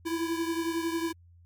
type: beating tone pair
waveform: square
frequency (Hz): 329.6 / 340.6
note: E4 / F4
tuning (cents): 0 / -43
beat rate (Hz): 11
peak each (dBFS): -30 / -35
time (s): 0.05-1.13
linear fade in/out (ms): 20
effects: added 86 Hz sine -53 dBFS peak until 1.45 s + MP3 96 kbps